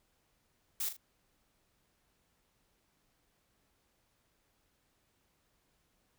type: noise with echo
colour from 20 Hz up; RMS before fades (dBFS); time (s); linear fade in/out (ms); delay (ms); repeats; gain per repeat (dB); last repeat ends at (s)
blue; -35; 0.8-0.89; 5; 39; 2; -9; 0.968
effects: pink hiss -75 dBFS RMS until 6.18 s